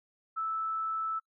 sine tone, 1314 Hz, E6, 6 cents flat, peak -30 dBFS, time 0.36-1.2 s, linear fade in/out 20 ms, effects noise-tail reverb RT60 0.1 s tail -26 dB re dry

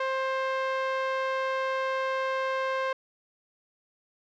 5% pulse tone with low-pass filter, 528 Hz, C5, 16 cents sharp, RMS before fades -29 dBFS, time 0-2.93 s, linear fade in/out 5 ms, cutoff 1200 Hz, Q 0.74, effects none

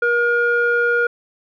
square tone with low-pass filter, 475.6 Hz, A#4, 35 cents sharp, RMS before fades -17 dBFS, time 0.02-1.07 s, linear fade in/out 5 ms, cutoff 1500 Hz, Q 4.5, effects none

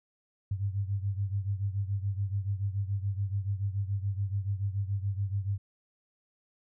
sine beating tone pair, 97.5 / 104.5 Hz, G2 / G#2, -9 / +11 cents, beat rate 7 Hz, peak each -30 / -34 dBFS, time 0.51-5.58 s, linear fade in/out 5 ms, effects none

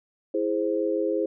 sine chord, E augmented, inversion none, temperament equal, 329.6 / 415.3 / 523.3 Hz, E4 / G#4 / B#4, 0 / 0 / 0 cents, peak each -27 dBFS, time 0.34-1.26 s, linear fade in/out 5 ms, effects none

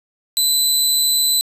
20% pulse tone, 4013 Hz, B7, 27 cents sharp, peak -8 dBFS, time 0.37-1.41 s, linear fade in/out 0 ms, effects resampled to 32000 Hz + 8-bit

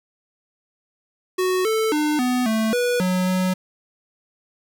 square tone with pitch steps, 369.5 / 440.6 / 301.3 / 250 / 220.6 / 488 / 183.5 / 184.9 Hz, F#4 / A4 / D4 / B3 / A3 / B4 / F#3 / F#3, -2 / +2 / +44 / +21 / +5 / -21 / -14 / -1 cents, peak -19 dBFS, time 1.38-3.54 s, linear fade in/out 10 ms, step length 270 ms, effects 9-bit

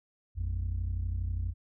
sine tone pair together, 55 / 87.31 Hz, A1 / F2, 0 / 0 cents, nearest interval minor sixth, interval 800 cents, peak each -31 / -30 dBFS, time 0.35-1.54 s, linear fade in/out 50 ms, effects tanh soft clip ceiling -26 dBFS

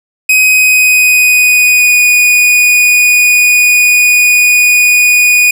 45% pulse tone with pitch glide, 2519 to 2466 Hz, D#7 to D#7, +21 to -16 cents, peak -4 dBFS, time 0.29-5.51 s, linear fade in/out 5 ms, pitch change -37 cents, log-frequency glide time 0.42-2.01 s, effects none

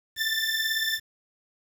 20% pulse beating tone pair, 1766 / 1784 Hz, A6 / A6, +6 / +23 cents, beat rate 18 Hz, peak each -23 dBFS, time 0.16-1 s, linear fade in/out 50 ms, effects 8-bit

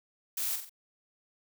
blue noise with echo, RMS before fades -33 dBFS, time 0.37-0.56 s, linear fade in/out 5 ms, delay 45 ms, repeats 3, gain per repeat -6 dB, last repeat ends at 0.695 s, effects none

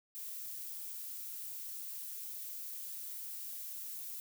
violet noise, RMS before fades -44 dBFS, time 0.15-4.2 s, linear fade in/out 0 ms, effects none

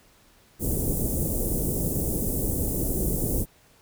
pink band-stop noise, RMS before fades -26 dBFS, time 0.59-3.46 s, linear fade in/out 50 ms, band 490 to 9000 Hz, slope 24 dB/octave, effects pink hiss -58 dBFS RMS until 3.81 s

